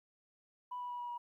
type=tone with pitch steps; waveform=sine; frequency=987.8 / 981 / 974.2 / 967.5 / 960.8 Hz; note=B5 / B5 / B5 / B5 / B5; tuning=0 / -12 / -24 / -36 / -48 cents; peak=-38 dBFS; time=0.71-1.18 s; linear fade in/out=10 ms; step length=94 ms; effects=tanh soft clip ceiling -35 dBFS + 13-bit